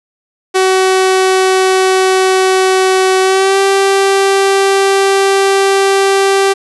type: tone with pitch glide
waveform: sawtooth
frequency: 376.8 to 391 Hz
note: F#4 to G4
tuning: +32 to -4 cents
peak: -4 dBFS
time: 0.54-6.54 s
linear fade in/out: 20 ms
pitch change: +64 cents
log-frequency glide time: 3.21-3.59 s
effects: resampled to 24000 Hz + 7-bit